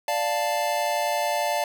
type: chord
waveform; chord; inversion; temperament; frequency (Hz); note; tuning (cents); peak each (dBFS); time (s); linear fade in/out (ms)
square; D minor; none; equal; 587.3 / 698.5 / 880; D5 / F5 / A5; 0 / 0 / 0; -28; 0.08-1.64; 2
effects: none